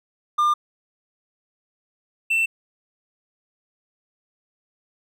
triangle tone pair in turn, 1200 / 2680 Hz, D6 / E7, +37 / +28 cents, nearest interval octave + major second, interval 1391 cents, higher second, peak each -14 / -16 dBFS, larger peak first, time 0.38-0.54 / 2.3-2.46 s, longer neither, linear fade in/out 10 ms, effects none

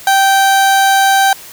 30% pulse tone, 780 Hz, G5, 9 cents flat, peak -5 dBFS, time 0.07-1.33 s, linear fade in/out 2 ms, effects white hiss -34 dBFS RMS until 1.52 s

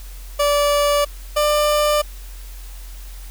30% pulse tone pair in turn, 580 / 595.3 Hz, D5 / D5, -22 / +23 cents, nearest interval unison, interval 45 cents, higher second, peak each -12 dBFS, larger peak neither, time 0.39-1.05 / 1.36-2.02 s, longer neither, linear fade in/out 10 ms, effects added 44 Hz sine -32 dBFS peak until 3.3 s + white hiss -44 dBFS RMS until 3.3 s

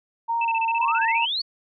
sine tone with vibrato, 918 Hz, A#5, 27 cents flat, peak -21 dBFS, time 0.28-1.26 s, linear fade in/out 20 ms, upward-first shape sine, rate 2.3 Hz, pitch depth 23 cents each way
sine tone bursts, 2637 Hz, E7, in tune, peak -24 dBFS, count 13, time 0.41-1.254 s, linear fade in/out 5 ms, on 40 ms, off 27 ms
sine exponential sweep, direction up, 924 to 4577 Hz, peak -23 dBFS, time 0.8-1.42 s, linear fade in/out 10 ms
effects none

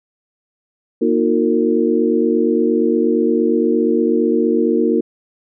sine tone cluster, 236.7 / 311.9 / 360.5 / 455.9 Hz, A#3 / D#4 / F#4 / A#4, +27 / +4 / -45 / -39 cents, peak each -18 dBFS, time 1.01-5.01 s, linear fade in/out 10 ms, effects none

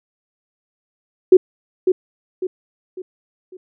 sine tone with echo, 370 Hz, F#4, in tune, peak -3 dBFS, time 1.32-1.37 s, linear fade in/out 5 ms, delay 550 ms, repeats 4, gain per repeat -8 dB, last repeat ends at 3.57 s, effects none

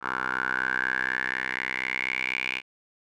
10% pulse tone with band-pass filter sweep, 64.1 Hz, C2, 35 cents flat, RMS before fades -29 dBFS, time 0.01-2.62 s, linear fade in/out 50 ms, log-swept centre 1300 to 2500 Hz, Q 7.9, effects none

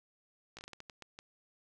slowing click train, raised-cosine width 0.2 ms, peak -30 dBFS, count 10, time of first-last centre 0.57-1.189 s, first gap 17 ms, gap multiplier 1.33, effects none

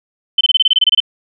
sine tone bursts, 3065 Hz, G7, 40 cents flat, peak -7 dBFS, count 12, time 0.38-1.003 s, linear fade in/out 5 ms, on 29 ms, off 25 ms, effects none

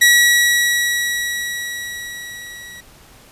sawtooth tone with level ramp, 1925 Hz, B6, 45 cents flat, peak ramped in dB -4 to -31 dBFS, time 0.01-2.81 s, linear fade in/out 10 ms, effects pink hiss -46 dBFS RMS until 3.31 s + resampled to 32000 Hz

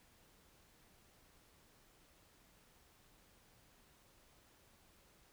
silence, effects pink hiss -68 dBFS RMS until 5.32 s

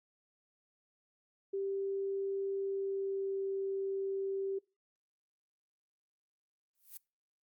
sine tone with pitch glide, 392 to 389.5 Hz, G4 to G4, 0 to -11 cents, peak -33 dBFS, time 1.53-4.59 s, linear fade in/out 10 ms, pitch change -11 cents, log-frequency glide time 2.56-3.45 s
violet noise with exponential growth, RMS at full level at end -43 dBFS, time 6.75-6.97 s, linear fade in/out 1 ms, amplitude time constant 47 ms
effects noise-tail reverb RT60 0.3 s tail -25 dB re dry + Opus 48 kbps

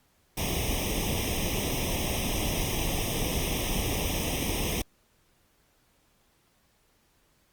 pink noise with comb filter, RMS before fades -29 dBFS, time 0.37-4.82 s, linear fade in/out 5 ms, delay 0.34 ms, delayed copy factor +1, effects pink hiss -67 dBFS RMS until 7.52 s + Opus 48 kbps

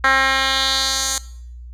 10% pulse tone with band-pass filter sweep, 267.2 Hz, C4, 36 cents sharp, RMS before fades -18 dBFS, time 0.04-1.18 s, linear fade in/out 2 ms, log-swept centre 1700 to 7100 Hz, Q 1.9, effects noise-tail reverb RT60 0.7 s tail -20 dB re dry + added 60 Hz sine -33 dBFS peak until 1.73 s

